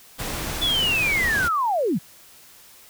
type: noise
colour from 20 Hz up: pink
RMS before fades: -29 dBFS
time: 0.18-1.49 s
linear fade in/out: 20 ms
type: linear sweep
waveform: sine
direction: down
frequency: 3496 to 130.81 Hz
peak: -19 dBFS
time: 0.61-1.99 s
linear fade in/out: 20 ms
effects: white hiss -49 dBFS RMS until 2.89 s